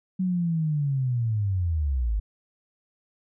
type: linear sweep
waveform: sine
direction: down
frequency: 188.5 to 49 Hz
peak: -22 dBFS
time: 0.19-2.2 s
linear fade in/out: 10 ms
effects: none